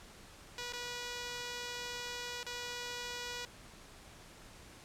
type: tone with dropouts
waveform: 5% pulse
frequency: 486.2 Hz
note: B4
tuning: 27 cents flat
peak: -28 dBFS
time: 0.58-3.45 s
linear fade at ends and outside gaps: 1 ms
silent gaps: 0.723-0.734 / 2.431-2.464 s
effects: pink hiss -55 dBFS RMS until 4.84 s + low-pass 10000 Hz 12 dB/octave